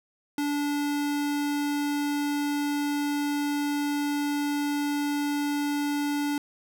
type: tone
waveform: square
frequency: 290 Hz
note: D4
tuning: 22 cents flat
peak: -26 dBFS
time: 0.38-6.38 s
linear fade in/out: 2 ms
effects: none